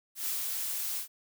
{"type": "noise with ADSR envelope", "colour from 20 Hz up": "blue", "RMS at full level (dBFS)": -32, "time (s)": [0.15, 1.08], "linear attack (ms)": 110, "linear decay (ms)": 150, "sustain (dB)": -2, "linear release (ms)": 100, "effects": []}